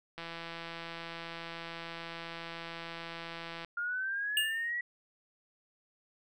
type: click train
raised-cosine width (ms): 0.3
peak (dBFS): -26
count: 580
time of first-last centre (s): 0.18-3.647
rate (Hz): 167
type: linear sweep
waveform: sine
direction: up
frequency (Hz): 1402 to 1945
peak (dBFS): -32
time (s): 3.77-4.81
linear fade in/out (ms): 5
type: tone with exponential decay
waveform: square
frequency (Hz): 2834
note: F7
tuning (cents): +25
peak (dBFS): -25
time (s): 4.37-4.7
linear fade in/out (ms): 1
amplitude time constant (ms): 71
effects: none